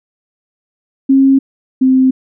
sine tone pair in turn, 269.8 / 260.6 Hz, C#4 / C4, -47 / -7 cents, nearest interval minor second, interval 60 cents, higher first, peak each -5 / -6 dBFS, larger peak first, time 1.09-1.39 / 1.81-2.11 s, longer neither, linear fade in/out 10 ms, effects none

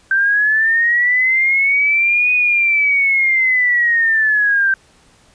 sine linear two-way sweep, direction up then down, 1557 to 2489 to 1557 Hz, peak -11 dBFS, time 0.11-4.74 s, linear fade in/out 2 ms, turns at 2.33 s, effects pink hiss -51 dBFS RMS until 5.34 s + resampled to 22050 Hz

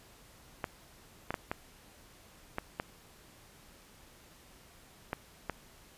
clicks, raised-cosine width 0.5 ms, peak -18 dBFS, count 8, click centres 0.642 / 1.306 / 1.342 / 1.515 / 2.584 / 2.799 / 5.131 / 5.497 s, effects pink hiss -58 dBFS RMS until 5.97 s + resampled to 32000 Hz

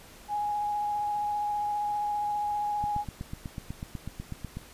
sine tone with vibrato, 830.6 Hz, G#5, in tune, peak -27 dBFS, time 0.28-3.05 s, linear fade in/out 50 ms, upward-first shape sine, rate 15 Hz, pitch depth 12 cents each way
click train, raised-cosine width 5 ms, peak -23 dBFS, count 15, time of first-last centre 2.84-4.571 s, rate 8.09 Hz
effects pink hiss -51 dBFS RMS until 4.73 s + resampled to 32000 Hz

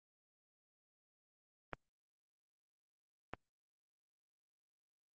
clicks, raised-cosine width 0.5 ms, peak -25 dBFS, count 2, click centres 1.733 / 3.336 s, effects Opus 24 kbps

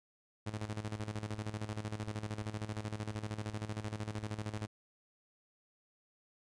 sawtooth tone with tremolo, 106.8 Hz, G#2, 49 cents sharp, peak -32 dBFS, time 0.46-4.67 s, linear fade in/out 10 ms, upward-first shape square, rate 13 Hz, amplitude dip 70%, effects resampled to 22050 Hz

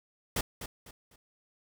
pink noise with echo, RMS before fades -30 dBFS, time 0.36-0.41 s, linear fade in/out 5 ms, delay 250 ms, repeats 3, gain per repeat -10 dB, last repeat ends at 1.16 s, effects none

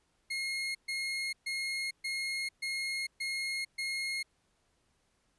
30% pulse tone bursts, 2150 Hz, C7, 47 cents sharp, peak -30 dBFS, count 7, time 0.3-4.23 s, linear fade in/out 10 ms, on 450 ms, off 130 ms, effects pink hiss -74 dBFS RMS until 5.38 s + resampled to 24000 Hz

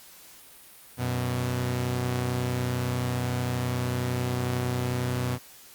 sawtooth tone pair together, 93 / 124.14 Hz, F#2 / B2, +9 / +9 cents, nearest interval perfect fourth, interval 500 cents, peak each -29 / -23 dBFS, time 0.97-5.39 s, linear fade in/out 50 ms, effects white hiss -50 dBFS RMS until 5.74 s + Opus 48 kbps

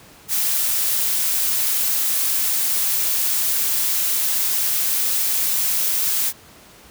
blue noise, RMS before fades -20 dBFS, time 0.28-6.33 s, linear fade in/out 50 ms, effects pink hiss -46 dBFS RMS until 6.9 s + high-pass 60 Hz 12 dB/octave

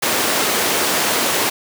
pink high-pass noise, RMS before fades -18 dBFS, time 0.02-1.5 s, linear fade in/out 10 ms, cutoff 320 Hz, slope 12 dB/octave, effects none

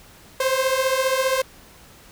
sawtooth beating tone pair, 518 / 533 Hz, C5 / C5, -17 / +32 cents, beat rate 15 Hz, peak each -18 dBFS, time 0.4-1.42 s, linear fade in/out 5 ms, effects pink hiss -48 dBFS RMS until 2.11 s

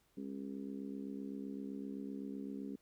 harmonic tone, 67.8 Hz, C#2, 38 cents flat, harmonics 3 / 4 / 5 / 6 / 7, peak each -45 / -44 / -56 / -51 / -59 dBFS, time 0.17-2.76 s, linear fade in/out 5 ms, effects pink hiss -74 dBFS RMS until 2.81 s

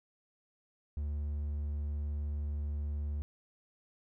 triangle tone, 73.42 Hz, D2, in tune, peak -31 dBFS, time 0.97-3.22 s, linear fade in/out 0 ms, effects none

